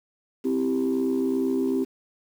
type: chord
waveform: sine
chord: C major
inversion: none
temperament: equal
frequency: 261.6 / 329.6 / 392 Hz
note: C4 / E4 / G4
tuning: 0 / 0 / 0 cents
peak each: -23 / -28 / -25 dBFS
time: 0.44-1.85 s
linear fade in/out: 20 ms
effects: tanh soft clip ceiling -16 dBFS + 8-bit